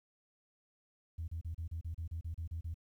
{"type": "tone bursts", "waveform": "sine", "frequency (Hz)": 82.41, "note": "E2", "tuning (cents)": 0, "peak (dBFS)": -36, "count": 12, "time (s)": [1.18, 2.743], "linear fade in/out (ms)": 10, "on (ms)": 100, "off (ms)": 33, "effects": ["tanh soft clip ceiling -33 dBFS", "12-bit"]}